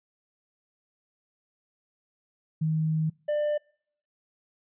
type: tone pair in turn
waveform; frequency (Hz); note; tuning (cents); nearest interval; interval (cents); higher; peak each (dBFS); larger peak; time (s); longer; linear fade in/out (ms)
sine / triangle; 157.6 / 595; D#3 / D5; +23 / +22; octave + major seventh; 2299; second; -23 / -22; second; 2.61-3.1 / 3.28-3.58; first; 10
effects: noise-tail reverb RT60 0.6 s tail -26 dB re dry + resampled to 8000 Hz